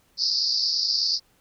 pink band-pass noise, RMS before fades -24 dBFS, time 0.17-1.2 s, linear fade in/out 50 ms, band 4500 to 5200 Hz, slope 96 dB/octave, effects pink hiss -63 dBFS RMS until 1.4 s

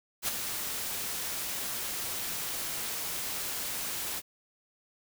white noise with ADSR envelope, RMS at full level -28 dBFS, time 0.22-4.22 s, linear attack 63 ms, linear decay 8 ms, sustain -7 dB, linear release 43 ms, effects none

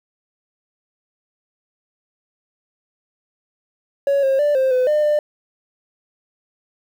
triangle tone with pitch steps, 559 / 537 / 587 / 526 / 507 / 602 / 597 Hz, C#5 / C5 / D5 / C5 / B4 / D5 / D5, +14 / +45 / -1 / +9 / +45 / +43 / +28 cents, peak -11 dBFS, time 4.07-5.19 s, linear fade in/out 2 ms, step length 160 ms, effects tanh soft clip ceiling -9 dBFS + 8-bit

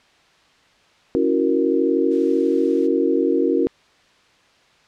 sine chord, F# dominant seventh, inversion second, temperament equal, 277.2 / 329.6 / 370 / 466.2 Hz, C#4 / E4 / F#4 / A#4, 0 / 0 / 0 / 0 cents, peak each -21 dBFS, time 1.15-3.67 s, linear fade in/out 0 ms
blue noise, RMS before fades -40 dBFS, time 2.1-2.88 s, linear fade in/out 20 ms
effects white hiss -55 dBFS RMS until 4.87 s + low-pass 4000 Hz 12 dB/octave

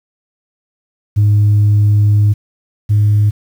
sine tone pair in turn, 103.83 / 104.43 Hz, G#2 / G#2, 0 / +10 cents, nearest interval unison, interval 10 cents, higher second, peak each -5 / -6 dBFS, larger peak first, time 1.16-2.34 / 2.89-3.31 s, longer first, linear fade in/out 20 ms, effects tanh soft clip ceiling -5 dBFS + 7-bit

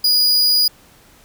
45% pulse tone, 4907 Hz, D#8, 25 cents flat, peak -11 dBFS, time 0.04-0.68 s, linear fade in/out 5 ms, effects pink hiss -49 dBFS RMS until 1.24 s

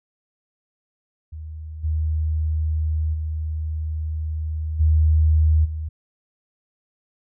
sine tone with level steps, 78.1 Hz, D#2, 7 cents sharp, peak -31 / -19 / -23 / -13 / -25 dBFS, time 1.32-5.89 s, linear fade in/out 10 ms, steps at 1.83 / 3.13 / 4.79 / 5.64 s, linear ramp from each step 20 ms, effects none

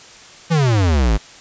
square exponential sweep, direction down, 172.6 to 48.99 Hz, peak -13 dBFS, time 0.5-1.18 s, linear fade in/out 20 ms, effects white hiss -41 dBFS RMS until 1.4 s + resampled to 16000 Hz

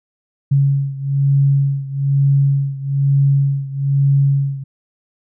sine beating tone pair, 138.59 / 139.69 Hz, C#3 / C#3, 0 / +14 cents, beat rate 1.1 Hz, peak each -14 / -17 dBFS, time 0.51-4.64 s, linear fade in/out 10 ms, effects none

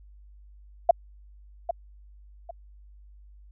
sine tone with echo, 681 Hz, F5, 44 cents flat, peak -11 dBFS, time 0.89-0.91 s, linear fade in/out 5 ms, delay 800 ms, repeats 2, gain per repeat -11 dB, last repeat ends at 2.51 s, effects added 50 Hz sine -48 dBFS peak until 3.51 s

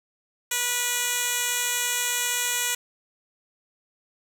10% pulse tone with band-pass filter, 487.6 Hz, B4, 22 cents flat, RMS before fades -26 dBFS, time 0.51-2.75 s, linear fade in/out 5 ms, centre 9100 Hz, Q 0.69, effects none

